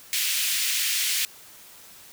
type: high-pass noise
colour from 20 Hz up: pink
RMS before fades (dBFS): -25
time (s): 0.13-1.25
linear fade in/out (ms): 0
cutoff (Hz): 2200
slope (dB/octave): 24
effects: white hiss -48 dBFS RMS until 2.12 s